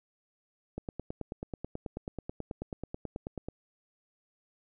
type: click train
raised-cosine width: 2 ms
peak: -23 dBFS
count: 26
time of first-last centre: 0.78-3.486 s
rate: 9.24 Hz
effects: none